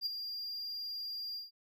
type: tone with ADSR envelope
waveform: triangle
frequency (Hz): 4793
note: D8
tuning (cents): +34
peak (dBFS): -29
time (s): 0.01-1.51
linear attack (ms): 51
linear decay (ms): 15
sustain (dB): -8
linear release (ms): 150
effects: none